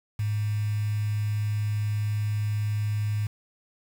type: tone with quantisation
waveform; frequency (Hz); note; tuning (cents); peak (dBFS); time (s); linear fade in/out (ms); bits
sine; 105.2; G#2; +23; -24; 0.19-3.27; 5; 7
effects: none